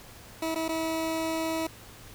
20% pulse tone with dropouts, 323.1 Hz, E4, 35 cents flat, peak -23 dBFS, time 0.42-1.67 s, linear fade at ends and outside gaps 5 ms, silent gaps 0.547-0.557 / 0.682-0.69 s, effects added 108 Hz sine -54 dBFS peak until 2.14 s + pink hiss -49 dBFS RMS until 2.14 s

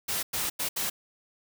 white noise bursts at uneven times, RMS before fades -30 dBFS, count 4, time 0.08-0.23 / 0.33-0.5 / 0.59-0.69 / 0.76-0.9 s, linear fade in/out 10 ms, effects none

